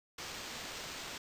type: noise with sample-and-hold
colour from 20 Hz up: white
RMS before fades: -44 dBFS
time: 0.18-1.18 s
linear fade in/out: 5 ms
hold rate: 11025 Hz
effects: resampled to 32000 Hz